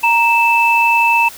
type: tone pair together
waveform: sine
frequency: 932.3 / 2637 Hz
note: A#5 / E7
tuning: 0 / 0 cents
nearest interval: octave + tritone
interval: 1800 cents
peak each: -12 dBFS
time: 0.03-1.29 s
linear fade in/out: 10 ms
effects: white hiss -35 dBFS RMS until 1.37 s